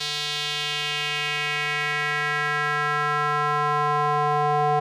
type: tone with band-pass filter sweep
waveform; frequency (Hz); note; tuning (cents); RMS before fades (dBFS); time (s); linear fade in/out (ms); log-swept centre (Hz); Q
square; 148.2; D3; +16; -24; 0-4.8; 10; 4000 to 770; 2.5
effects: none